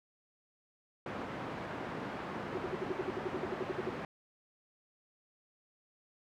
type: band-pass noise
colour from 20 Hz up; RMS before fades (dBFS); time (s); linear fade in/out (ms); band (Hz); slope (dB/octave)
pink; -41; 1.06-4.05; 2; 160 to 1600; 12
type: tone bursts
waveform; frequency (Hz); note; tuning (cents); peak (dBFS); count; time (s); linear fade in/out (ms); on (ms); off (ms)
sine; 371.9; F#4; +9; -32; 16; 2.55-3.894; 2; 24; 64
effects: none